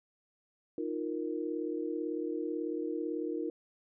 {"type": "chord", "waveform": "sine", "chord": "Eb suspended second", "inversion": "none", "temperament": "equal", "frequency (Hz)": [311.1, 349.2, 466.2], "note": ["Eb4", "F4", "Bb4"], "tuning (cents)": [0, 0, 0], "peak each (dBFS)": [-36, -37, -38], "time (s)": [0.78, 3.5], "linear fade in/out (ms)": 2, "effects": []}